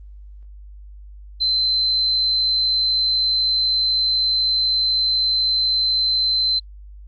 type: tone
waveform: sine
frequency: 4078 Hz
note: C8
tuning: 45 cents flat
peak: -16 dBFS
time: 1.4-6.6 s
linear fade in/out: 20 ms
effects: added 50 Hz sine -37 dBFS peak until 7.07 s + Opus 24 kbps